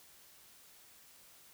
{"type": "silence", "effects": ["white hiss -60 dBFS RMS until 1.53 s"]}